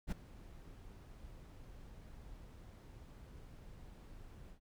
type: noise with ADSR envelope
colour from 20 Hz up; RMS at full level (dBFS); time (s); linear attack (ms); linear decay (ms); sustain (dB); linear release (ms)
brown; -35; 0.07-4.6; 49; 9; -19; 96
effects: none